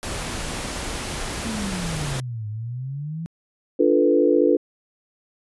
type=noise; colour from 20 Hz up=pink; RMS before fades=-29 dBFS; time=0.03-2.2 s; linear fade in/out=0 ms
type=exponential two-way sweep; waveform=sine; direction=down then up; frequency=232.3 to 104.5 to 168.8 Hz; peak=-27 dBFS; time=1.45-3.26 s; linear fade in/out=0 ms; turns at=2.48 s
type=chord; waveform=sine; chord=B half-diminished seventh; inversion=first; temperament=equal; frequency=293.7 / 349.2 / 440 / 493.9 Hz; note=D4 / F4 / A4 / B4; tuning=0 / 0 / 0 / 0 cents; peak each=-20 dBFS; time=3.79-4.57 s; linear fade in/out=10 ms
effects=resampled to 24000 Hz

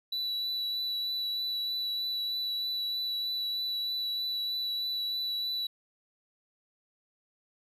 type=tone with vibrato; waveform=triangle; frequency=3951 Hz; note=B7; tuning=in tune; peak=-29 dBFS; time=0.12-5.67 s; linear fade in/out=5 ms; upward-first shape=triangle; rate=3.2 Hz; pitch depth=13 cents each way; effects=none

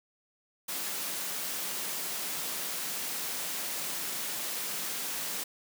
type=high-pass noise; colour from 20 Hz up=white; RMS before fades=-35 dBFS; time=0.68-5.44 s; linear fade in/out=10 ms; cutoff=140 Hz; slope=96 dB/octave; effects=none

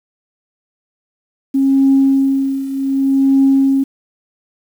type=tone with tremolo; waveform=sine; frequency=271.2 Hz; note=C#4; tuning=38 cents flat; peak=-6 dBFS; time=1.54-3.84 s; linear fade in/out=10 ms; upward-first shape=triangle; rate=0.66 Hz; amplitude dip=80%; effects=tanh soft clip ceiling -3 dBFS + 7-bit

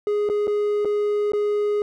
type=tone with dropouts; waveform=triangle; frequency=415.3 Hz; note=G#4; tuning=in tune; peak=-17 dBFS; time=0.07-1.82 s; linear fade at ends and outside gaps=1 ms; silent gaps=0.29-0.298 / 0.471-0.478 / 0.848-0.854 / 1.32-1.334 s; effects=none

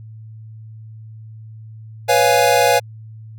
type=chord; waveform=square; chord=C# dominant seventh; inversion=third; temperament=equal; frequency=493.9 / 554.4 / 698.5 / 830.6 Hz; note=B4 / C#5 / E#5 / G#5; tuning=0 / 0 / 0 / 0 cents; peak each=-18 dBFS; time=2.08-2.8 s; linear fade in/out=20 ms; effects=added 110 Hz sine -34 dBFS peak until 3.38 s

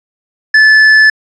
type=tone with hard clipping; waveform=sine; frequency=1738 Hz; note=A6; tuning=22 cents flat; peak=-4 dBFS; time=0.54-1.1 s; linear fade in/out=5 ms; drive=5 dB; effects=resampled to 22050 Hz

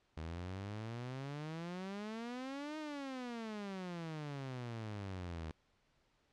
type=exponential two-way sweep; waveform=sawtooth; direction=up then down; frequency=77.78 to 312.7 to 77.78 Hz; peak=-38 dBFS; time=0.17-5.51 s; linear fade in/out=0 ms; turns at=2.78 s; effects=pink hiss -75 dBFS RMS until 6.32 s + low-pass 5000 Hz 12 dB/octave

